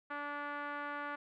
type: tone with low-pass filter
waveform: 5% pulse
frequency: 290 Hz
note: D4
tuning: 22 cents flat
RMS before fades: -41 dBFS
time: 0.1-1.16 s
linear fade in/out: 10 ms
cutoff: 1400 Hz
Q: 2.1
effects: none